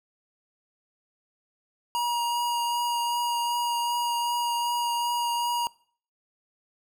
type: tone with vibrato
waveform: square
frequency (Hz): 952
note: A#5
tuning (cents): +36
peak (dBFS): -25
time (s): 1.95-5.67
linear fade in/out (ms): 0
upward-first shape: triangle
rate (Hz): 2.6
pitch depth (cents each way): 13
effects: noise-tail reverb RT60 0.5 s tail -23 dB re dry